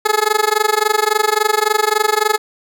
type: tone with amplitude modulation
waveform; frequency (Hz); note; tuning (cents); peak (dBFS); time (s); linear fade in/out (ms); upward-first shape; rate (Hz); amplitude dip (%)
15% pulse; 427; G#4; +48; -3; 0.05-2.38; 10; sine; 23.6; 95
effects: none